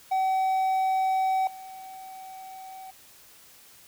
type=tone with level steps; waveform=triangle; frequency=760 Hz; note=F#5; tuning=46 cents sharp; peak=-20 / -38 dBFS; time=0.11-2.91 s; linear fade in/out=10 ms; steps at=1.47 s; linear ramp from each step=2 ms; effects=white hiss -53 dBFS RMS until 3.87 s